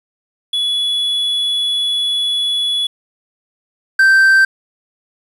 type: tone pair in turn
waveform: triangle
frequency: 3403 / 1561.2 Hz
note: G#7 / G6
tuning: +41 / -8 cents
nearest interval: octave + minor second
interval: 1349 cents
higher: first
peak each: -13 / -5 dBFS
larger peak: second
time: 0.53-2.87 / 3.99-4.45 s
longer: first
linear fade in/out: 5 ms
effects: resampled to 32000 Hz + 7-bit